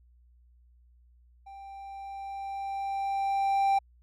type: tone with level ramp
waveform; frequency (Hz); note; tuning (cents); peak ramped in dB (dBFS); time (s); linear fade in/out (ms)
triangle; 787; G5; +7; -42 to -19; 1.46-3.79; 10
effects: added 60 Hz sine -57 dBFS peak until 4.02 s